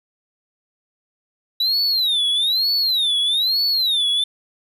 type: tone with vibrato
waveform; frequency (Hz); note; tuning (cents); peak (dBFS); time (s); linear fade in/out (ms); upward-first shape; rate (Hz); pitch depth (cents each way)
triangle; 3873; B7; -35; -15; 1.6-4.24; 5; sine; 1.1; 240
effects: none